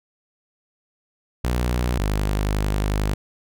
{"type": "tone pair in turn", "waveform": "sawtooth", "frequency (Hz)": [60.8, 51.13], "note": ["B1", "G#1"], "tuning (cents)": [-26, -26], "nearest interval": "minor third", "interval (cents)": 300, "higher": "first", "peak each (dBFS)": -16, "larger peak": "neither", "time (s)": [[1.44, 1.99], [1.99, 3.14]], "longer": "second", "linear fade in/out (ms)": 5, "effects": []}